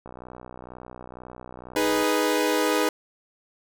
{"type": "click train", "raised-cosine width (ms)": 1, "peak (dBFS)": -26, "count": 123, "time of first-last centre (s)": [0.06, 2.025], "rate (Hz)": 62.1}
{"type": "chord", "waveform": "sawtooth", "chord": "G# minor", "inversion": "second", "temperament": "equal", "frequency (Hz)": [311.1, 415.3, 493.9], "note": ["D#4", "G#4", "B4"], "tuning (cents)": [0, 0, 0], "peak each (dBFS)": [-21, -22, -21], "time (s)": [1.76, 2.89], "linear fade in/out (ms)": 2}
{"effects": []}